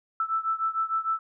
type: beating tone pair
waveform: sine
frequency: 1318.5 / 1325.1 Hz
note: E6 / E6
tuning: 0 / +9 cents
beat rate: 6.6 Hz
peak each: -27 / -29 dBFS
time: 0.2-1.19 s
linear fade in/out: 2 ms
effects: none